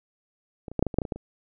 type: clicks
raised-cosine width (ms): 2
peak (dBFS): -23 / -25 / -11 / -6 / -13 / -20 / -7 / -16 / -20 / -14 / -25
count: 11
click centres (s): 0.682 / 0.716 / 0.793 / 0.826 / 0.867 / 0.942 / 0.986 / 1.018 / 1.052 / 1.122 / 1.16
effects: none